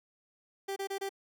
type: tone bursts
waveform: 30% pulse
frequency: 392 Hz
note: G4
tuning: in tune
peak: -31 dBFS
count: 4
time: 0.68-1.093 s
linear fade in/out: 10 ms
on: 83 ms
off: 27 ms
effects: none